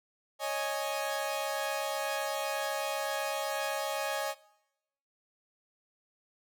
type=chord; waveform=sawtooth; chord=C# suspended second; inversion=none; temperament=equal; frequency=554.4 / 622.3 / 830.6 Hz; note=C#5 / D#5 / G#5; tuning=0 / 0 / 0 cents; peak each=-32 dBFS; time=0.39-4.35 s; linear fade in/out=50 ms; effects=noise-tail reverb RT60 0.9 s tail -21 dB re dry